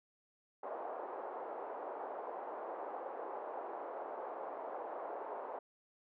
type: band-pass noise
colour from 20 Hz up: white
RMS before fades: -44 dBFS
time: 0.63-5.59 s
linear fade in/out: 5 ms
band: 420 to 900 Hz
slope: 24 dB/octave
effects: none